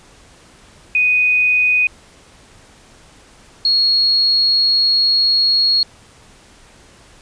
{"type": "tone pair in turn", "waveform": "sine", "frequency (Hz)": [2489, 4311], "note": ["D#7", "C#8"], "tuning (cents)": [0, -49], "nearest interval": "minor seventh", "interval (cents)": 951, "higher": "second", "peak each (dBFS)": -11, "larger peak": "neither", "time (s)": [[0.95, 1.87], [3.65, 5.83]], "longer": "second", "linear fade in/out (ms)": 2, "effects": ["pink hiss -46 dBFS RMS until 7.21 s", "resampled to 22050 Hz"]}